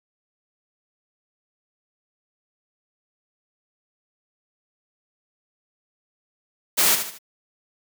white noise with echo, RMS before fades -18 dBFS, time 6.77-6.96 s, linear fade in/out 20 ms, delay 76 ms, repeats 3, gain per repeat -8 dB, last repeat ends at 7.188 s, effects high-pass 200 Hz 12 dB/octave

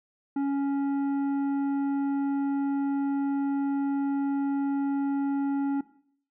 sine tone with tanh clipping, 278.5 Hz, C#4, 8 cents sharp, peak -26 dBFS, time 0.36-5.81 s, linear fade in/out 5 ms, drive 9 dB, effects noise-tail reverb RT60 0.6 s tail -17 dB re dry

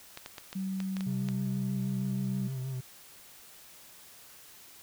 clicks, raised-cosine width 0.2 ms, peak -23 dBFS, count 8, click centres 0.174 / 0.261 / 0.382 / 0.529 / 0.803 / 0.968 / 1.008 / 1.287 s
sine tone with pitch glide, 190.5 to 193.72 Hz, G3 to G3, -49 to -20 cents, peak -31 dBFS, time 0.55-2.48 s, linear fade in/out 10 ms, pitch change +29 cents, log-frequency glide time 1.13-1.2 s
triangle tone with vibrato, 130.81 Hz, C3, in tune, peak -31 dBFS, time 1.06-2.81 s, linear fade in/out 10 ms, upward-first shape sine, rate 6.3 Hz, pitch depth 45 cents each way
effects white hiss -53 dBFS RMS until 4.82 s

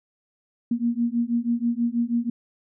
sine beating tone pair, 233.1 / 239.3 Hz, A#3 / A#3, 0 / +46 cents, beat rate 6.2 Hz, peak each -24 dBFS, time 0.71-2.3 s, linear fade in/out 5 ms, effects none

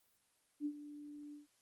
sine tone with ADSR envelope, 293.7 Hz, D4, in tune, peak -34 dBFS, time 0.6-1.47 s, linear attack 55 ms, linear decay 68 ms, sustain -14 dB, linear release 140 ms, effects white hiss -75 dBFS RMS until 1.61 s + Opus 24 kbps

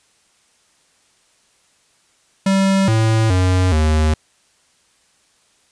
square tone with pitch steps, 193.8 / 111.2 / 92.1 / 77.6 Hz, G3 / A2 / F#2 / D#2, -20 / +19 / -7 / -4 cents, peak -13 dBFS, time 2.46-4.14 s, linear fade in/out 5 ms, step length 420 ms, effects white hiss -58 dBFS RMS until 5.71 s + resampled to 22050 Hz

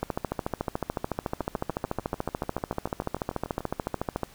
two click trains, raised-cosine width 1 ms, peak -22 / -13 dBFS, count 16 / 59, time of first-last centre 1.41-3.606 / 0.03-4.233 s, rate 6.83 / 13.8 Hz, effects pink hiss -53 dBFS RMS until 4.34 s

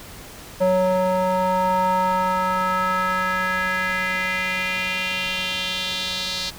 square tone with band-pass filter sweep, 185 Hz, F#3, in tune, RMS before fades -22 dBFS, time 0.6-6.51 s, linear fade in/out 20 ms, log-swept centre 610 to 4300 Hz, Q 3.2, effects pink hiss -40 dBFS RMS until 6.58 s

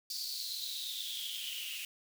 white noise with high-pass filter sweep, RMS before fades -40 dBFS, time 0.1-1.85 s, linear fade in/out 2 ms, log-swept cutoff 4700 to 2700 Hz, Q 9.7, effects none

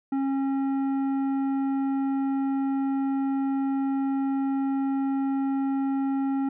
triangle tone with tanh clipping, 272 Hz, C#4, 33 cents flat, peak -25 dBFS, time 0.12-6.49 s, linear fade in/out 5 ms, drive 14 dB, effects none

